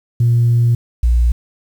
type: tone pair in turn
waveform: sine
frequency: 118.4 / 59.2 Hz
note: A#2 / A#1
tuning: +27 / +27 cents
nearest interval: octave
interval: 1200 cents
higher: first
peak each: -8 dBFS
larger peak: neither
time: 0.2-0.75 / 1.03-1.32 s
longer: first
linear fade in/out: 5 ms
effects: tanh soft clip ceiling -6 dBFS + 7-bit